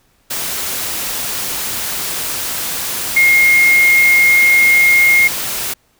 sine tone in noise, 2141 Hz, C7, 39 cents sharp, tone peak -7 dBFS, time 3.16-5.28 s, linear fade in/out 10 ms, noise white, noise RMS -21 dBFS, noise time 0.3-5.74 s, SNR +11 dB, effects pink hiss -57 dBFS RMS until 5.99 s

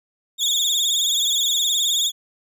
30% pulse tone with vibrato, 3520 Hz, A7, in tune, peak -15 dBFS, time 0.38-2.12 s, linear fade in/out 50 ms, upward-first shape sine, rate 19 Hz, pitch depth 98 cents each way, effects none

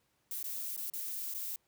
violet noise with dropouts, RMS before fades -39 dBFS, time 0.31-1.56 s, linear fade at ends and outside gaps 1 ms, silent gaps 0.428-0.441 / 0.764-0.776 / 0.9-0.936 / 1.339-1.347 s, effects pink hiss -75 dBFS RMS until 1.67 s + high-pass 80 Hz 12 dB/octave

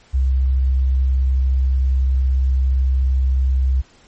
sine tone, 65.41 Hz, C2, in tune, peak -13 dBFS, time 0.13-3.82 s, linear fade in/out 20 ms, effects pink hiss -51 dBFS RMS until 4.07 s + MP3 32 kbps

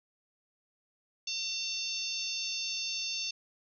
harmonic tone with a mistuned harmonic, 896 Hz, A5, 31 cents sharp, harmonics 3 / 4 / 5 / 6 / 7, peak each -39 / -40 / -38 / -39 / -41 dBFS, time 1.27-3.31 s, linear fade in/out 5 ms, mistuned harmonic 3, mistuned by +26 cents, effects none

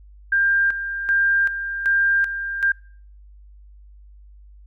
sine tone with tremolo, 1595 Hz, G6, 30 cents sharp, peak -15 dBFS, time 0.32-2.72 s, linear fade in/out 5 ms, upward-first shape square, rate 1.3 Hz, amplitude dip 65%, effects noise-tail reverb RT60 0.5 s tail -25 dB re dry + added 50 Hz sine -43 dBFS peak until 4.66 s

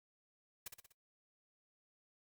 white noise with echo, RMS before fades -44 dBFS, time 0.66-0.68 s, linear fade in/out 5 ms, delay 61 ms, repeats 4, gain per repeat -5 dB, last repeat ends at 0.924 s, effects noise-tail reverb RT60 0.1 s tail -19 dB re dry + Opus 48 kbps

